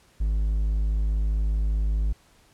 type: tone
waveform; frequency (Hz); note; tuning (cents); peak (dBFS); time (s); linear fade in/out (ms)
triangle; 52.4; G#1; +16; -19; 0.2-2.13; 10
effects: pink hiss -59 dBFS RMS until 2.53 s + low-pass 11000 Hz 12 dB/octave